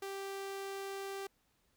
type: tone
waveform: sawtooth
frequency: 392 Hz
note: G4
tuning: in tune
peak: -36 dBFS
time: 0.02-1.27 s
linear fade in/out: 5 ms
effects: pink hiss -75 dBFS RMS until 1.76 s